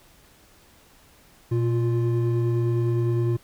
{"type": "tone pair together", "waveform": "triangle", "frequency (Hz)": [119.67, 349.2], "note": ["A#2", "F4"], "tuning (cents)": [46, 0], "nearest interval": "octave + perfect fifth", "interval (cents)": 1854, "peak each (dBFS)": [-19, -24], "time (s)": [1.51, 3.37], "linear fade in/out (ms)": 10, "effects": ["pink hiss -55 dBFS RMS until 3.43 s"]}